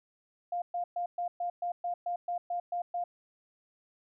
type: tone bursts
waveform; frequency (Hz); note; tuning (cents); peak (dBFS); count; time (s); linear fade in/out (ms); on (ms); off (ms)
sine; 702; F5; +9; -30; 12; 0.52-3.04; 5; 100; 120
effects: none